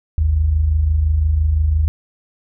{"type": "tone pair together", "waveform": "sine", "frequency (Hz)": [51.91, 77.78], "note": ["G#1", "D#2"], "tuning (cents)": [0, 0], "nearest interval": "perfect fifth", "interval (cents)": 700, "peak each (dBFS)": [-21, -13], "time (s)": [0.18, 1.88], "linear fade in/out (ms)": 0, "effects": []}